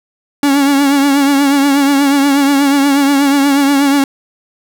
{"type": "tone with vibrato", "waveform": "45% pulse", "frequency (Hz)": 280, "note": "C#4", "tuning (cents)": 18, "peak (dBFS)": -8, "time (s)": [0.43, 4.04], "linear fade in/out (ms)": 2, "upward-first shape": "triangle", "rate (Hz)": 8.3, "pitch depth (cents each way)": 59, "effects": []}